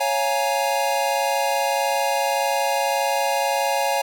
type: chord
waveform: square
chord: Bb minor seventh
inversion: first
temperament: equal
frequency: 554.4 / 698.5 / 830.6 / 932.3 Hz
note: Db5 / F5 / Ab5 / Bb5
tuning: 0 / 0 / 0 / 0 cents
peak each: -25 / -27 / -24 / -29 dBFS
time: 0-4.02 s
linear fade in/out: 10 ms
effects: none